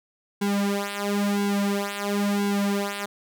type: tone with flanger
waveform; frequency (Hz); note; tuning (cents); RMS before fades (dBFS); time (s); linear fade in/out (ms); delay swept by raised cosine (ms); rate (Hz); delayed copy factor
sawtooth; 202; G#3; -48; -25; 0.41-3.06; 10; 1.6 to 4.8; 0.98; -1
effects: none